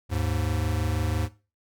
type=tone pair together; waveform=square; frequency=77.78 / 103.82 Hz; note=D#2 / G#2; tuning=0 / 0 cents; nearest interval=perfect fourth; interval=500 cents; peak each=-28 dBFS; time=0.09-1.29 s; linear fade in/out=50 ms; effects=noise-tail reverb RT60 0.3 s tail -17 dB re dry